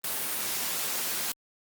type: high-pass noise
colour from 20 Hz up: white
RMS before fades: -31 dBFS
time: 0.04-1.32 s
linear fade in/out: 2 ms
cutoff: 150 Hz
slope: 12 dB/octave
effects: Opus 32 kbps